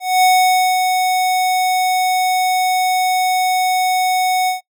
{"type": "tone with ADSR envelope", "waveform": "square", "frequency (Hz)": 740, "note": "F#5", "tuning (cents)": 0, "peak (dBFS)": -9, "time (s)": [0, 4.61], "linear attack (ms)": 230, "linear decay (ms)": 540, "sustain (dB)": -5, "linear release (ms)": 130, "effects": ["noise-tail reverb RT60 0.1 s tail -22 dB re dry"]}